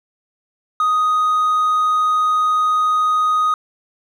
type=tone; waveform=triangle; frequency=1247 Hz; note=D#6; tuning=3 cents sharp; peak=-11 dBFS; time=0.8-3.54 s; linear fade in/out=2 ms; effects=tanh soft clip ceiling -7 dBFS